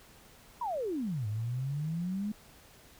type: exponential two-way sweep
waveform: sine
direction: down then up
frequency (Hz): 1018 to 102.7 to 214.8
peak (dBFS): -31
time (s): 0.61-2.32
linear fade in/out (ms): 5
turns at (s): 1.27
effects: pink hiss -57 dBFS RMS until 2.99 s